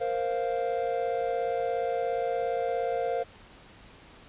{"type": "chord", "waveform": "triangle", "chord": "Bb suspended second", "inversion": "none", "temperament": "equal", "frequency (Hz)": [466.2, 523.3, 698.5], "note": ["Bb4", "C5", "F5"], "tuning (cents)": [0, 0, 0], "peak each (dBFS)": -29, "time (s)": [0, 3.24], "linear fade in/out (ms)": 20, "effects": ["pink hiss -52 dBFS RMS until 4.28 s", "resampled to 8000 Hz"]}